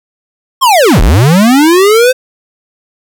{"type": "linear two-way sweep", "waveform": "square", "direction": "down then up", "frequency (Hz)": [1108.7, 31.32, 522], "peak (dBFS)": -4, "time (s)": [0.61, 2.13], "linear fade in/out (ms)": 20, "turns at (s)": 1.01, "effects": []}